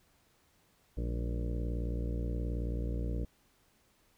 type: harmonic tone with a mistuned harmonic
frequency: 58.8 Hz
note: A#1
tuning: 16 cents sharp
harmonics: 1 / 2 / 3 / 4 / 5 / 6 / 7 / 8 / 9 / 10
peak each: -33 / -40 / -44 / -47 / -44 / -49 / -52 / -47 / -54 / -54 dBFS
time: 0.97-3.25 s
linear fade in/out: 5 ms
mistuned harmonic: 4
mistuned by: -140 cents
effects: pink hiss -69 dBFS RMS until 4.17 s